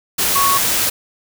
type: tone in noise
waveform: sine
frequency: 1109 Hz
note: C#6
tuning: in tune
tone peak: -14 dBFS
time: 0.35-0.58 s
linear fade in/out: 10 ms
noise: white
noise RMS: -17 dBFS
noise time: 0.18-0.9 s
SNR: 0 dB
effects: none